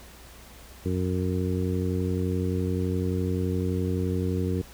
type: harmonic tone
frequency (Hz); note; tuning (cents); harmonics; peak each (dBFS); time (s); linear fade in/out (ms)
91.7; F#2; -15; 1 / 2 / 3 / 4 / 5; -27 / -30 / -32 / -33 / -34; 0.85-4.62; 10
effects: added 60 Hz sine -49 dBFS peak until 4.73 s + pink hiss -49 dBFS RMS until 4.73 s